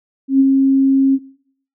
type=tone with ADSR envelope; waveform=sine; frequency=270 Hz; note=C#4; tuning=45 cents flat; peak=-6 dBFS; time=0.28-1.19 s; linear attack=120 ms; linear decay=30 ms; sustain=-3 dB; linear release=47 ms; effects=noise-tail reverb RT60 0.6 s tail -20 dB re dry